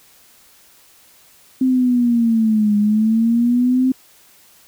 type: linear two-way sweep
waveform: sine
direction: down then up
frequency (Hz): 261.6 to 205.7 to 261.6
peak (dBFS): -12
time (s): 1.61-3.92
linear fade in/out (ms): 5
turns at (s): 2.77
effects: white hiss -50 dBFS RMS until 4.67 s